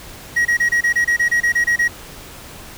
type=tone bursts; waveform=triangle; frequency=1900 Hz; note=A#6; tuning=33 cents sharp; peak=-11 dBFS; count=13; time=0.36-1.881 s; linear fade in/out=10 ms; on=93 ms; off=26 ms; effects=pink hiss -37 dBFS RMS until 2.77 s